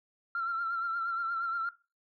sine tone with vibrato, 1363 Hz, F6, 43 cents flat, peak -29 dBFS, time 0.35-1.69 s, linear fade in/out 2 ms, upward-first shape triangle, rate 8.5 Hz, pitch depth 57 cents each way, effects noise-tail reverb RT60 0.3 s tail -19 dB re dry + tanh soft clip ceiling -25 dBFS

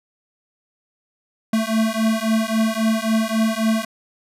square beating tone pair, 219.9 / 223.6 Hz, A3 / A3, -1 / +28 cents, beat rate 3.7 Hz, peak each -21 dBFS, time 1.53-3.85 s, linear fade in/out 5 ms, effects resampled to 32000 Hz

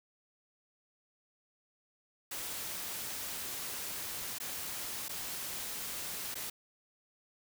white noise with dropouts, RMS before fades -40 dBFS, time 2.31-6.5 s, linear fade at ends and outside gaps 5 ms, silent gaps 4.385-4.4 / 5.084-5.092 / 6.344-6.353 s, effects none

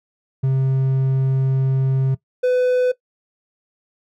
triangle tone pair in turn, 133.1 / 501.4 Hz, C3 / B4, +30 / +26 cents, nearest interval octave + major seventh, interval 2296 cents, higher second, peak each -13 / -12 dBFS, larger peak second, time 0.43-2.15 / 2.43-2.92 s, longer first, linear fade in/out 10 ms, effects noise-tail reverb RT60 0.1 s tail -18 dB re dry

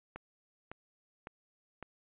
click train, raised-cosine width 0.5 ms, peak -28 dBFS, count 4, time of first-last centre 0.16-1.827 s, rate 1.8 Hz, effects resampled to 8000 Hz

